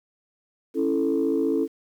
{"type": "chord", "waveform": "sine", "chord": "A major", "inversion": "first", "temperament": "just", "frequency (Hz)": [275, 330, 440], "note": ["C#4", "E4", "A4"], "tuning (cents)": [-14, 2, 0], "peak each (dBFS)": -24, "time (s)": [0.74, 1.68], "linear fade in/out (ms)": 50, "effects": ["tanh soft clip ceiling -13 dBFS", "9-bit"]}